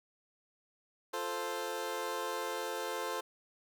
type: chord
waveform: 20% pulse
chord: F major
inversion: none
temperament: equal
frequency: 349.2 / 440 / 523.3 Hz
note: F4 / A4 / C5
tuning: 0 / 0 / 0 cents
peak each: -38 / -34 / -34 dBFS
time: 1.13-3.21 s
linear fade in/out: 10 ms
effects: none